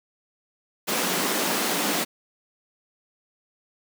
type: high-pass noise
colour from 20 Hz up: pink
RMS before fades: -25 dBFS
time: 0.87-2.05 s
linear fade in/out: 20 ms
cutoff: 180 Hz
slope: 48 dB/octave
effects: none